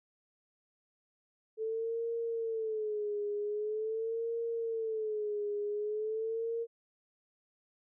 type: tone with vibrato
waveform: sine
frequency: 437 Hz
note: A4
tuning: 12 cents flat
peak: -32 dBFS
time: 1.57-6.67 s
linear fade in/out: 50 ms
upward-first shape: sine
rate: 0.44 Hz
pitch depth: 100 cents each way
effects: none